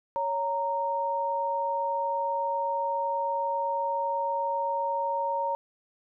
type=tone pair together; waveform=sine; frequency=556.8 / 927 Hz; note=C#5 / A#5; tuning=+8 / -10 cents; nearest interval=major sixth; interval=882 cents; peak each=-31 / -27 dBFS; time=0.16-5.55 s; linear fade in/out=0 ms; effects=none